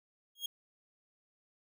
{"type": "tone with exponential growth", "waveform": "40% pulse", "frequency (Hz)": 3271, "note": "G#7", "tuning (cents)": -27, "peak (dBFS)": -31, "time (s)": [0.35, 0.46], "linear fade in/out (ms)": 5, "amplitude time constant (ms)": 23, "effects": []}